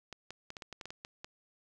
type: clicks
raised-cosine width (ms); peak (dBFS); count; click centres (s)
0.2; -26; 11; 0.127 / 0.306 / 0.504 / 0.568 / 0.622 / 0.727 / 0.812 / 0.856 / 0.905 / 1.049 / 1.245
effects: none